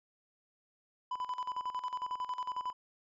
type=tone with tremolo; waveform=triangle; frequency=1000 Hz; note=B5; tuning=21 cents sharp; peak=-31 dBFS; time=1.11-2.73 s; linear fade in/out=5 ms; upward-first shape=square; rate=11 Hz; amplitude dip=75%; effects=resampled to 16000 Hz